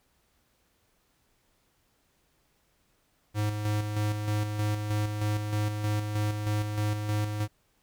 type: tone with tremolo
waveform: square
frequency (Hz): 105.3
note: G#2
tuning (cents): +24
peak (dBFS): -26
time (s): 3.34-7.48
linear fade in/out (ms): 50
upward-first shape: square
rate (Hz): 3.2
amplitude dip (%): 45
effects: pink hiss -70 dBFS RMS until 7.82 s